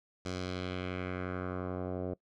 10% pulse tone with low-pass filter sweep, 91.4 Hz, F#2, 21 cents flat, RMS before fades -37 dBFS, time 0.25-2.14 s, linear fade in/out 5 ms, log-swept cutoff 6000 to 580 Hz, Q 1.7, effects noise-tail reverb RT60 0.1 s tail -22 dB re dry

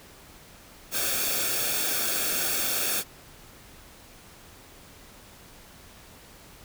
white noise with comb filter, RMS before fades -27 dBFS, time 0.91-3.04 s, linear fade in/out 50 ms, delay 1 ms, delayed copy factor -0.65, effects pink hiss -50 dBFS RMS until 6.64 s

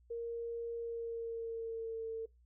sine tone with pitch glide, 466.2 to 449.8 Hz, A#4 to A4, 0 to +38 cents, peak -37 dBFS, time 0.1-2.26 s, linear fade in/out 10 ms, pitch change -62 cents, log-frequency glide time 0.77-2.08 s, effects noise-tail reverb RT60 0.2 s tail -22 dB re dry + added 60 Hz sine -63 dBFS peak until 2.45 s

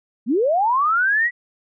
sine linear sweep, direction up, 199 to 1975.5 Hz, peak -15 dBFS, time 0.26-1.31 s, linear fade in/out 50 ms, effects none

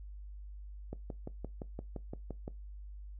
click train, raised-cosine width 2 ms, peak -27 dBFS, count 10, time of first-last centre 0.93-2.479 s, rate 5.81 Hz, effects noise-tail reverb RT60 0.2 s tail -20 dB re dry + added 50 Hz sine -44 dBFS peak until 3.19 s

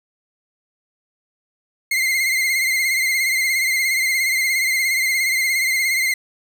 40% pulse tone with vibrato, 2101 Hz, C7, 7 cents sharp, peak -16 dBFS, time 1.91-6.14 s, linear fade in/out 5 ms, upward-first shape sine, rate 17 Hz, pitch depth 56 cents each way, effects none

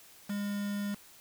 triangle tone with quantisation, 203.4 Hz, G#3, 36 cents flat, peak -30 dBFS, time 0.29-0.95 s, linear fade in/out 10 ms, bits 7, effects white hiss -56 dBFS RMS until 1.2 s

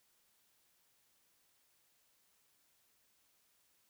silence, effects white hiss -74 dBFS RMS until 3.89 s

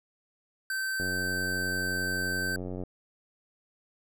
square tone, 1548 Hz, G6, 22 cents flat, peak -30 dBFS, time 0.7-2.56 s, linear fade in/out 2 ms
click train, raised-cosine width 2 ms, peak -24 dBFS, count 169, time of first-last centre 1-2.836 s, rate 91.5 Hz
effects none

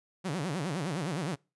sawtooth tone with vibrato, 163.1 Hz, E3, 18 cents flat, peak -27 dBFS, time 0.24-1.36 s, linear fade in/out 20 ms, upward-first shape sine, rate 9.7 Hz, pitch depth 290 cents each way, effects noise-tail reverb RT60 0.3 s tail -26 dB re dry + resampled to 24000 Hz

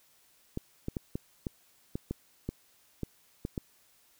clicks, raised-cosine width 3 ms, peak -20 dBFS, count 11, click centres 0.574 / 0.884 / 0.968 / 1.155 / 1.468 / 1.955 / 2.11 / 2.49 / 3.033 / 3.451 / 3.578 s, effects white hiss -65 dBFS RMS until 4.19 s

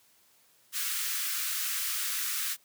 white high-pass noise, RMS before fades -32 dBFS, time 0.72-2.57 s, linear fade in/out 50 ms, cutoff 1200 Hz, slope 48 dB/octave, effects white hiss -64 dBFS RMS until 2.64 s + high-pass 80 Hz 12 dB/octave

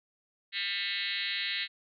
sine tone with frequency modulation, 2960 Hz, F#7, in tune, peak -30 dBFS, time 0.52-1.68 s, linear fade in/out 50 ms, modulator 195 Hz, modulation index 6.1, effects none

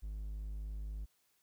triangle tone, 51.91 Hz, G#1, in tune, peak -37 dBFS, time 0.02-1.06 s, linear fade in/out 20 ms, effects white hiss -75 dBFS RMS until 1.42 s

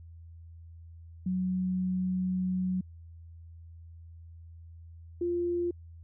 sine tone pair in turn, 184.5 / 348.3 Hz, F#3 / F4, -5 / -5 cents, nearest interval major seventh, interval 1100 cents, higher second, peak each -27 dBFS, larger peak neither, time 1.26-2.81 / 5.21-5.71 s, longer first, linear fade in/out 5 ms, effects added 83 Hz sine -46 dBFS peak until 6.03 s

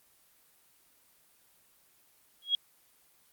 sine tone with exponential growth, 3300 Hz, G#7, 12 cents flat, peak -20 dBFS, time 2.42-2.55 s, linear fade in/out 2 ms, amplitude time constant 28 ms, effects white hiss -65 dBFS RMS until 3.32 s + Opus 24 kbps

